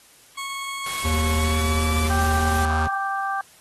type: tone with pitch glide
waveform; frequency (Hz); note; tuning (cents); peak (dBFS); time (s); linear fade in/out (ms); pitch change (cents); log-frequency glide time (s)
20% pulse; 1100 to 1164.1; C#6 to D6; -14 to -16; -24; 0.37-2.08; 10; +98; 1.33-1.96
type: noise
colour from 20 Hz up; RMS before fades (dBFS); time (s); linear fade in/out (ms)
white; -32; 0.86-2.65; 2
type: tone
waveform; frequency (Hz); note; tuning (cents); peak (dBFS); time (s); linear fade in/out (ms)
square; 78.4; D#2; +14; -22; 1.04-2.88; 20
type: harmonic tone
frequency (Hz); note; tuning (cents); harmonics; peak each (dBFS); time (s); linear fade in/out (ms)
392; G4; 0; 2 / 3 / 4; -26 / -27 / -29; 2.1-3.41; 2
effects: white hiss -52 dBFS RMS until 3.6 s + AAC 32 kbps